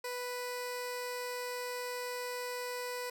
15% pulse tone with notch filter, 493.9 Hz, B4, in tune, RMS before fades -39 dBFS, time 0.04-3.1 s, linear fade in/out 5 ms, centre 1300 Hz, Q 1.8, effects none

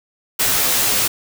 white noise with comb filter, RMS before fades -17 dBFS, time 0.39-1.08 s, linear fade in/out 10 ms, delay 13 ms, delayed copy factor -0.75, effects none

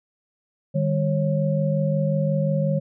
sine tone cluster, 152.7 / 198.3 / 546 Hz, D#3 / G3 / C#5, -32 / +20 / -26 cents, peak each -21 / -26 / -25 dBFS, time 0.74-2.8 s, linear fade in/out 20 ms, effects none

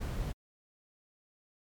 brown noise, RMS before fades -35 dBFS, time 0-0.33 s, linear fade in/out 20 ms, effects MP3 96 kbps

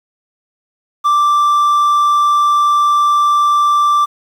triangle tone, 1174.7 Hz, D6, in tune, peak -7 dBFS, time 1.04-4.06 s, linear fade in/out 20 ms, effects 7-bit

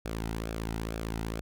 sawtooth tone with flanger, 55.5 Hz, A1, 16 cents sharp, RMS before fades -35 dBFS, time 0.05-1.41 s, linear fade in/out 5 ms, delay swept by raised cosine 0.99 to 1.8 ms, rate 2.2 Hz, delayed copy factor -0.55, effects none

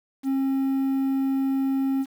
triangle tone with quantisation, 269.3 Hz, C#4, 50 cents flat, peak -19 dBFS, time 0.23-2.06 s, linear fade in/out 50 ms, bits 8, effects none

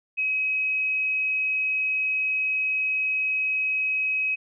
sine tone, 2544 Hz, D#7, 38 cents sharp, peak -22 dBFS, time 0.17-4.36 s, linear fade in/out 20 ms, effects none

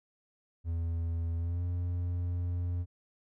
triangle tone with pitch glide, 83.6 to 87.96 Hz, E2 to F2, +25 to +13 cents, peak -28 dBFS, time 0.64-2.86 s, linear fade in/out 50 ms, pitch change +88 cents, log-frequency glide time 1.37-1.63 s, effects none

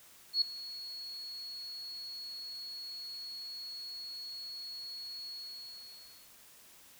sine tone with ADSR envelope, 4348 Hz, C#8, 34 cents flat, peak -23 dBFS, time 0.33-6.31 s, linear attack 86 ms, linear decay 4 ms, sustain -18 dB, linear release 1000 ms, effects white hiss -58 dBFS RMS until 6.99 s

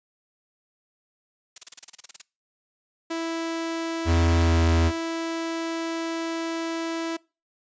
blue noise bursts, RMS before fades -35 dBFS, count 13, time 1.56-2.217 s, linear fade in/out 5 ms, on 21 ms, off 32 ms
sawtooth tone, 329.6 Hz, E4, in tune, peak -23 dBFS, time 3.1-7.17 s, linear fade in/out 10 ms
square tone with pitch glide, 84.2 to 82.99 Hz, E2 to E2, +37 to +12 cents, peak -19 dBFS, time 4.05-4.92 s, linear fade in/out 50 ms, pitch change -25 cents, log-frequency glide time 4.41-4.57 s
effects noise-tail reverb RT60 0.3 s tail -24 dB re dry + resampled to 16000 Hz

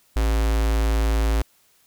square tone with notch filter, 55 Hz, A1, in tune, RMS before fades -20 dBFS, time 0.16-1.42 s, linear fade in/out 5 ms, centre 150 Hz, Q 2, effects white hiss -60 dBFS RMS until 1.86 s

